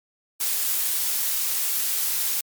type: noise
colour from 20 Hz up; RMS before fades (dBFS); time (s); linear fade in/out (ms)
blue; -24; 0.4-2.41; 5
effects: MP3 96 kbps